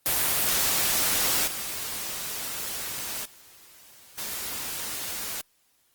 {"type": "noise with level steps", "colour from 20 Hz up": "white", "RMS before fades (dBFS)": [-24, -33, -52, -33], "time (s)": [0.06, 5.41], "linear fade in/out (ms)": 0, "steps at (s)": [1.46, 3.24, 4.17], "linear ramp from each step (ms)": 20, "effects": ["white hiss -67 dBFS RMS until 5.94 s", "Opus 24 kbps"]}